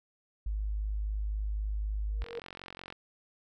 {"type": "tone", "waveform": "sine", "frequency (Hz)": 51.91, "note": "G#1", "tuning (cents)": 0, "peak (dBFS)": -30, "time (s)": [0.46, 2.24], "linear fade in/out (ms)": 5}
{"type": "tone with exponential growth", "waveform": "sine", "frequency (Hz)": 468.8, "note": "A#4", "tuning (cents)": 10, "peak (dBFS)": -33, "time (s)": [2.09, 2.39], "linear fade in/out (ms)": 1, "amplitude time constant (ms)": 64}
{"type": "click train", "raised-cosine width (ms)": 0.3, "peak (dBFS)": -27, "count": 33, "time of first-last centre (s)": [2.22, 2.925], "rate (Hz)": 45.4}
{"effects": []}